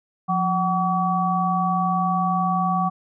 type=tone cluster; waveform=sine; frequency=177.3 / 754 / 1139 Hz; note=F3 / F#5 / C#6; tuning=+26 / +32 / +47 cents; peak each=-23 dBFS; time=0.28-2.9 s; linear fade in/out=20 ms; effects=none